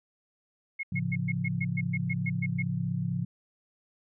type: tone bursts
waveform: sine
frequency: 2165 Hz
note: C#7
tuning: 41 cents flat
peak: -30 dBFS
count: 12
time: 0.79-2.626 s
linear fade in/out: 10 ms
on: 43 ms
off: 120 ms
type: chord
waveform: sine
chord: A augmented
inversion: none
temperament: equal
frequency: 110 / 138.59 / 174.61 Hz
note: A2 / C#3 / E#3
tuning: 0 / 0 / 0 cents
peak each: -34 / -32 / -31 dBFS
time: 0.92-3.25 s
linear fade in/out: 5 ms
effects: none